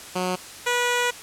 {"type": "tone pair in turn", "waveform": "10% pulse", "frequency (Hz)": [182.7, 486.8], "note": ["F#3", "B4"], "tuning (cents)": [-22, -25], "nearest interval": "octave + perfect fourth", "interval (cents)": 1697, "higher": "second", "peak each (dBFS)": [-15, -12], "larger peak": "second", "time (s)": [[0.15, 0.36], [0.66, 1.11]], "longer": "second", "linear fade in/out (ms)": 10, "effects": ["white hiss -40 dBFS RMS until 1.22 s", "low-pass 10000 Hz 12 dB/octave"]}